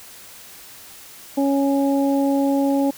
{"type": "harmonic tone", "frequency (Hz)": 277.2, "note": "C#4", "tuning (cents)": 0, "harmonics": [1, 2, 3], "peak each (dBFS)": [-17, -23, -27], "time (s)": [1.37, 2.91], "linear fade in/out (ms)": 10, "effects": ["white hiss -42 dBFS RMS until 2.97 s"]}